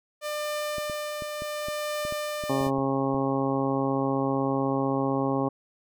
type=tone with tremolo; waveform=sawtooth; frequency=598 Hz; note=D5; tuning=31 cents sharp; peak=-24 dBFS; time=0.21-2.71 s; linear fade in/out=50 ms; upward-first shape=triangle; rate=0.7 Hz; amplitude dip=40%
type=clicks; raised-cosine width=3 ms; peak=-26 dBFS; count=12; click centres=0.783 / 0.898 / 1.222 / 1.421 / 1.685 / 2.051 / 2.124 / 2.438 / 2.611 / 2.668 / 2.784 / 3.145 s
type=harmonic tone; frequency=135.8 Hz; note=C#3; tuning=35 cents flat; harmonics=1 / 2 / 3 / 4 / 5 / 6 / 7 / 8; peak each=-32 / -27 / -31 / -31 / -38 / -33 / -39 / -34 dBFS; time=2.49-5.49 s; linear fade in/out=10 ms
effects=none